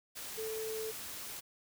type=tone in noise; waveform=sine; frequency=440 Hz; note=A4; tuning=in tune; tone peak=-37 dBFS; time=0.37-0.92 s; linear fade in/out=20 ms; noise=white; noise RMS=-44 dBFS; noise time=0.15-1.41 s; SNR=+4 dB; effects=none